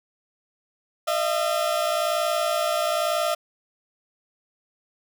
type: tone pair together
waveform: 30% pulse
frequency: 615 / 676 Hz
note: D#5 / E5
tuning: -20 / +43 cents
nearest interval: major second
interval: 163 cents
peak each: -22 dBFS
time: 1.07-3.35 s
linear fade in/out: 10 ms
effects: none